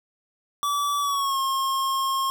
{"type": "tone with pitch glide", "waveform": "square", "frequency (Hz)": [1152, 1074.9], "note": ["D6", "C6"], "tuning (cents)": [-34, 46], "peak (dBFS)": -23, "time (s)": [0.63, 2.3], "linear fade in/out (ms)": 0, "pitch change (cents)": -120, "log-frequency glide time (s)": [1, 1.39], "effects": []}